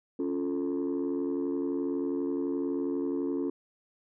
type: chord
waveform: sine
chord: Db augmented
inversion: none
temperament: equal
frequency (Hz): 277.2 / 349.2 / 440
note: Db4 / F4 / A4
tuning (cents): 0 / 0 / 0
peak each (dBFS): -29 / -31 / -34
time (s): 0.19-3.5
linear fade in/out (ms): 5
effects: tanh soft clip ceiling -24 dBFS